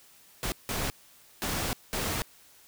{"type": "noise bursts at uneven times", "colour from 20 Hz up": "pink", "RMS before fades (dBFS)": -31, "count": 4, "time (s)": [[0.43, 0.52], [0.69, 0.9], [1.42, 1.73], [1.93, 2.22]], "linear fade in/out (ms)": 0, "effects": ["white hiss -57 dBFS RMS until 2.67 s"]}